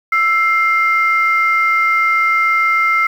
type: tone pair together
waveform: sine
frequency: 1326.7 / 2106 Hz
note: E6 / C7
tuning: +11 / +11 cents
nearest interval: minor sixth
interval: 800 cents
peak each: -13 dBFS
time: 0.12-3.07 s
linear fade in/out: 5 ms
effects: tanh soft clip ceiling -4 dBFS + 7-bit